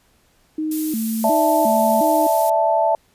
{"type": "tone with vibrato", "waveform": "sine", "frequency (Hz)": 263.1, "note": "C4", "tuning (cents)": 10, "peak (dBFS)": -20, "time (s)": [0.58, 2.27], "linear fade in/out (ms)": 5, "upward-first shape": "square", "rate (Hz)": 1.4, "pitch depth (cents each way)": 290}
{"type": "noise", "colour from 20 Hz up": "violet", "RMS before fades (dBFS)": -27, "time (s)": [0.71, 2.5], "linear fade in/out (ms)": 5}
{"type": "chord", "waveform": "sine", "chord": "D suspended second", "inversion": "none", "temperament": "equal", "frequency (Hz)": [587.3, 659.3, 880], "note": ["D5", "E5", "A5"], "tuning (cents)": [0, 0, 0], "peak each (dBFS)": [-23, -17, -18], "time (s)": [1.24, 2.95], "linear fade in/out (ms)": 2}
{"effects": ["pink hiss -59 dBFS RMS until 3.14 s", "resampled to 32000 Hz"]}